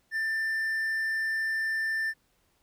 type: tone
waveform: triangle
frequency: 1782 Hz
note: A6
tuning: 22 cents sharp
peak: -25 dBFS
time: 0.11-2.14 s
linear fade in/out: 50 ms
effects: pink hiss -70 dBFS RMS until 2.62 s